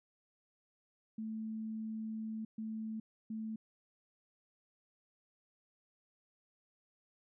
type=tone bursts at uneven times; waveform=sine; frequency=219.8 Hz; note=A3; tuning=2 cents flat; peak=-38 dBFS; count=3; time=1.18-2.45 / 2.58-3 / 3.3-3.56 s; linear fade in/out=5 ms; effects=none